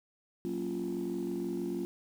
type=chord; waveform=sine; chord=Gb major seventh; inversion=none; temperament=just; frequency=185 / 231.2 / 277.5 / 346.9 Hz; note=Gb3 / Bb3 / Db4 / F4; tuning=0 / -14 / +2 / -12 cents; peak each=-38 / -38 / -38 / -34 dBFS; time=0.45-1.85 s; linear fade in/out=0 ms; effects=tanh soft clip ceiling -27 dBFS + 9-bit